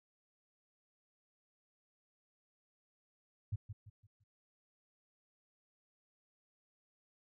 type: tone with echo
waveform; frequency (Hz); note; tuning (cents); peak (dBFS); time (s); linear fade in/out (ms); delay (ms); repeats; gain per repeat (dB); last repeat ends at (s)
sine; 103.83; G#2; 0; -33; 3.52-3.56; 10; 170; 4; -9; 4.24
effects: none